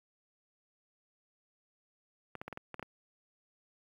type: clicks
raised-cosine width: 0.5 ms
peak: -26 dBFS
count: 8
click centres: 2.353 / 2.415 / 2.48 / 2.527 / 2.574 / 2.743 / 2.795 / 2.827 s
effects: high-pass 80 Hz 12 dB/octave + 10-bit